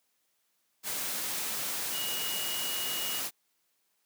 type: tone in noise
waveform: sine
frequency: 2893 Hz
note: F#7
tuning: 40 cents flat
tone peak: -36 dBFS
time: 1.91-3.22 s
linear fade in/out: 50 ms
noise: white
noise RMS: -34 dBFS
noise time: 0.83-3.31 s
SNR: -5 dB
effects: white hiss -75 dBFS RMS until 4.05 s + high-pass 150 Hz 12 dB/octave